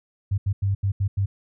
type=tone bursts at uneven times; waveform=sine; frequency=98.7 Hz; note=G2; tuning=12 cents sharp; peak=-19 dBFS; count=6; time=0.31-0.38 / 0.46-0.53 / 0.62-0.75 / 0.83-0.92 / 1-1.08 / 1.17-1.26 s; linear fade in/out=10 ms; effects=none